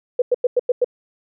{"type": "tone bursts", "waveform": "sine", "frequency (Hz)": 493.9, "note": "B4", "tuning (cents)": 0, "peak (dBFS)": -12, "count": 6, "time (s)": [0.19, 0.845], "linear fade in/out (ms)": 5, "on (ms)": 30, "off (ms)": 95, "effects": []}